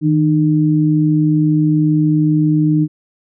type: tone pair together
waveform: sine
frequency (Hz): 156.92 / 304.2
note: D#3 / D#4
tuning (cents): +15 / -39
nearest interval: major seventh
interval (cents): 1146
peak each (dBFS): -13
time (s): 0.01-2.88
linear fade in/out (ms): 50
effects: none